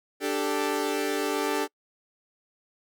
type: chord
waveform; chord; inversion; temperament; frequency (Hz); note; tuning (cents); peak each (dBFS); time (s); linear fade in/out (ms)
sawtooth; D suspended fourth; none; equal; 293.7 / 392 / 440; D4 / G4 / A4; 0 / 0 / 0; -26; 0.2-1.68; 50
effects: noise-tail reverb RT60 0.1 s tail -26 dB re dry